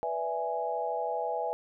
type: chord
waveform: sine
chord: E dominant seventh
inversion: second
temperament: equal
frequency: 493.9 / 587.3 / 659.3 / 830.6 Hz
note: B4 / D5 / E5 / G#5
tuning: 0 / 0 / 0 / 0 cents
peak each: -35 / -39 / -34 / -33 dBFS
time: 0.03-1.53 s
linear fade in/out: 0 ms
effects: none